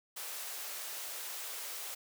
white high-pass noise, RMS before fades -42 dBFS, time 0.16-1.95 s, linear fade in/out 10 ms, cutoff 420 Hz, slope 24 dB/octave, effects none

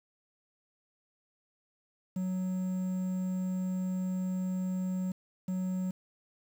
triangle tone pair in turn, 185 / 185 Hz, F#3 / F#3, 0 / 0 cents, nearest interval unison, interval 0 cents, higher neither, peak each -28 dBFS, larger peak neither, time 2.16-5.12 / 5.48-5.91 s, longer first, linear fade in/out 5 ms, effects 9-bit

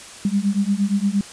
sine beating tone pair, 196 / 204.6 Hz, G3 / G#3, 0 / -26 cents, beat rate 8.6 Hz, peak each -20 / -20 dBFS, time 0.25-1.21 s, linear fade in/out 2 ms, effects white hiss -39 dBFS RMS until 1.32 s + resampled to 22050 Hz

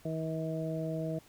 harmonic tone, 160 Hz, D#3, 49 cents sharp, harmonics 1 / 2 / 3 / 4, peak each -35 / -39 / -41 / -38 dBFS, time 0.05-1.19 s, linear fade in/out 5 ms, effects pink hiss -60 dBFS RMS until 1.28 s

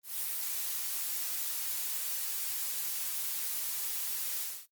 blue noise with ADSR envelope, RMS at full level -33 dBFS, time 0.03-4.67 s, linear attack 180 ms, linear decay 20 ms, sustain -2 dB, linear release 250 ms, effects noise-tail reverb RT60 0.1 s tail -17 dB re dry + Opus 32 kbps

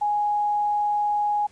sine tone, 830.6 Hz, G#5, in tune, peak -20 dBFS, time 0.01-1.47 s, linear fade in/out 10 ms, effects pink hiss -56 dBFS RMS until 1.51 s + resampled to 22050 Hz

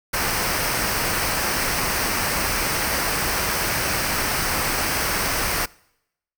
pink noise with comb filter, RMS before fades -23 dBFS, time 0.13-5.66 s, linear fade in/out 10 ms, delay 0.28 ms, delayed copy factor -0.5, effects noise-tail reverb RT60 0.8 s tail -24 dB re dry

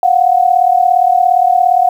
sine tone pair together, 707.7 / 745 Hz, F5 / F#5, +23 / +12 cents, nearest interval minor second, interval 89 cents, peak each -10 dBFS, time 0.03-1.89 s, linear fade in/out 2 ms, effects 7-bit

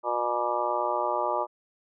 harmonic tone with a mistuned harmonic, 120.6 Hz, B2, 41 cents flat, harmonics 3 / 4 / 5 / 6 / 7 / 8 / 9 / 10, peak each -35 / -36 / -30 / -40 / -31 / -31 / -39 / -32 dBFS, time 0.03-1.47 s, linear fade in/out 50 ms, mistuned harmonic 10, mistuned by -39 cents, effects none

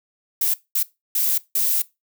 violet noise bursts at uneven times, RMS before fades -20 dBFS, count 4, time 0.41-0.54 / 0.75-0.83 / 1.15-1.38 / 1.55-1.82 s, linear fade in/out 5 ms, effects noise-tail reverb RT60 0.2 s tail -19 dB re dry

